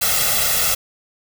white noise with comb filter, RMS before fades -18 dBFS, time 0.01-0.75 s, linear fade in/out 10 ms, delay 1.5 ms, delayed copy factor +0.95, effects none

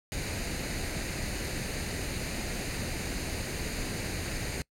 pink noise with comb filter, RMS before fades -34 dBFS, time 0.12-4.62 s, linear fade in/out 0 ms, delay 0.45 ms, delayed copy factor +0.55, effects noise-tail reverb RT60 0.1 s tail -24 dB re dry + low-pass 11000 Hz 12 dB/octave

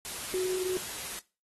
sine tone in noise, 370 Hz, F#4, in tune, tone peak -27 dBFS, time 0.34-0.77 s, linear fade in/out 0 ms, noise white, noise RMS -38 dBFS, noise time 0.05-1.19 s, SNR +8 dB, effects noise-tail reverb RT60 0.3 s tail -20 dB re dry + AAC 32 kbps

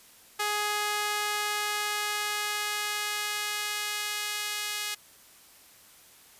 sawtooth tone with high-pass filter sweep, 417.3 Hz, G#4, 8 cents sharp, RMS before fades -31 dBFS, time 0.39-4.95 s, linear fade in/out 10 ms, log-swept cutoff 960 to 2400 Hz, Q 0.79, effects white hiss -55 dBFS RMS until 6.39 s + resampled to 32000 Hz

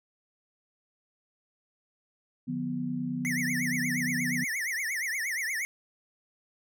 sine chord, B diminished, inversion first, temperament just, 148.16 / 177.8 / 246.9 Hz, D3 / F3 / B3, +16 / +31 / 0 cents, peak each -37 / -36 / -31 dBFS, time 2.47-4.45 s, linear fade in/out 20 ms
square tone with vibrato, 1977 Hz, B6, 1 cent sharp, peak -30 dBFS, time 3.25-5.65 s, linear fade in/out 0 ms, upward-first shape triangle, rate 8.5 Hz, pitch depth 250 cents each way
effects none

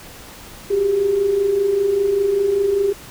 sine tone pair together, 374.9 / 400 Hz, F#4 / G4, +23 / +35 cents, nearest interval minor second, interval 112 cents, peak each -24 / -15 dBFS, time 0.7-2.93 s, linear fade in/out 10 ms, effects pink hiss -39 dBFS RMS until 3.1 s

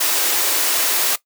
white high-pass noise, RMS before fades -18 dBFS, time 0-1.16 s, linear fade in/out 10 ms, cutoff 290 Hz, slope 48 dB/octave, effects noise-tail reverb RT60 0.1 s tail -17 dB re dry

